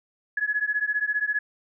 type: beating tone pair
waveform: sine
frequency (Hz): 1685 / 1700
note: G#6 / G#6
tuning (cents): +25 / +40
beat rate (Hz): 15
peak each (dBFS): -26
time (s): 0.37-1.39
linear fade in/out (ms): 5
effects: none